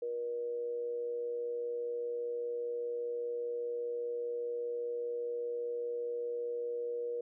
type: tone with amplitude modulation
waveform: sine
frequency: 478.1 Hz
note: A#4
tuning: 44 cents sharp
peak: -32 dBFS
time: 0.02-7.21 s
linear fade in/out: 5 ms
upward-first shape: sine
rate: 125 Hz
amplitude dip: 40%
effects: none